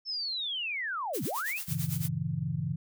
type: linear two-way sweep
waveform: sine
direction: down then up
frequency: 5350 to 99.2 to 2853 Hz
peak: -31 dBFS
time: 0.05-1.61 s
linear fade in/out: 50 ms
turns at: 1.24 s
type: noise with tremolo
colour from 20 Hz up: blue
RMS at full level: -36 dBFS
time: 1.13-2.09 s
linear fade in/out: 20 ms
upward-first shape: sine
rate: 9 Hz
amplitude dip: 80%
type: chord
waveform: sine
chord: G diminished seventh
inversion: none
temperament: equal with one note detuned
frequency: 98 / 116.54 / 140.53 / 164.81 Hz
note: G2 / Bb2 / Db3 / Fb3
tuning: 0 / 0 / +24 / 0 cents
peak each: -39 / -38 / -33 / -33 dBFS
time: 1.68-2.76 s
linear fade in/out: 10 ms
effects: none